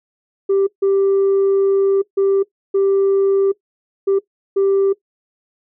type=tone bursts at uneven times; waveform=sine; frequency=392 Hz; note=G4; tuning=in tune; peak=-10 dBFS; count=6; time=0.49-0.67 / 0.82-2.02 / 2.17-2.43 / 2.74-3.52 / 4.07-4.19 / 4.56-4.93 s; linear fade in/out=10 ms; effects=noise-tail reverb RT60 0.1 s tail -18 dB re dry + tanh soft clip ceiling -10 dBFS